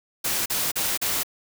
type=noise bursts; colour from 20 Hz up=white; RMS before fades=-25 dBFS; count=4; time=0.24-1.234 s; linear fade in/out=10 ms; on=220 ms; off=38 ms; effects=none